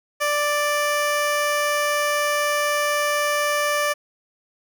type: tone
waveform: 15% pulse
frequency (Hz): 588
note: D5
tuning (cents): +2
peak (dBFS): -13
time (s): 0.2-3.94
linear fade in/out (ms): 20
effects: none